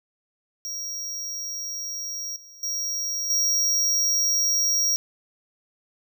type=tone with level steps; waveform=square; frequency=5650 Hz; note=F8; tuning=19 cents sharp; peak=-30 / -45 / -26 / -20 dBFS; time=0.65-4.96 s; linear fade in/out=0 ms; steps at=2.36 / 2.63 / 3.3 s; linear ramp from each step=2 ms; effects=none